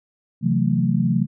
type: chord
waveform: sine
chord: F# half-diminished seventh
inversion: second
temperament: just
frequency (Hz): 133.2 / 166.5 / 185 / 222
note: C3 / E3 / F#3 / A3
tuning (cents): +31 / +18 / 0 / +16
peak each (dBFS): -22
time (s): 0.41-1.27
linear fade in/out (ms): 50
effects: none